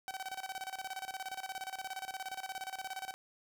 sawtooth tone with tremolo, 763 Hz, G5, 47 cents flat, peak -34 dBFS, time 0.08-3.14 s, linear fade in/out 0 ms, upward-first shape square, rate 17 Hz, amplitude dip 80%, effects none

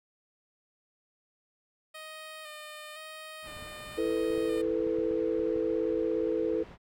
10% pulse tone with vibrato, 616 Hz, D#5, 17 cents flat, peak -34 dBFS, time 1.94-4.62 s, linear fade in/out 10 ms, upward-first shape square, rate 0.98 Hz, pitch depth 25 cents each way
pink low-pass noise, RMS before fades -50 dBFS, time 3.42-6.78 s, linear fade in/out 50 ms, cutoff 2300 Hz, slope 12 dB/octave
clicks, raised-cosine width 5 ms, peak -35 dBFS, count 9, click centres 3.567 / 3.625 / 4.304 / 4.379 / 4.868 / 4.987 / 5.111 / 5.394 / 5.562 s
sine chord, E suspended fourth, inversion none, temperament equal with one note detuned, 329.6 / 440 / 497.3 Hz, E4 / A4 / B4, 0 / 0 / +12 cents, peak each -31 / -30 / -32 dBFS, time 3.97-6.64 s, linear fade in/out 20 ms
effects none

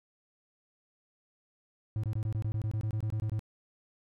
triangle tone bursts, 108.3 Hz, A2, 27 cents flat, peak -27 dBFS, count 15, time 1.96-3.393 s, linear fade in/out 0 ms, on 75 ms, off 22 ms, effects none

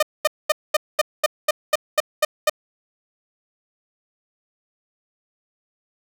sawtooth tone bursts, 609 Hz, D#5, 37 cents flat, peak -10 dBFS, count 11, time 0-2.497 s, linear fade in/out 5 ms, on 27 ms, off 220 ms, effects none

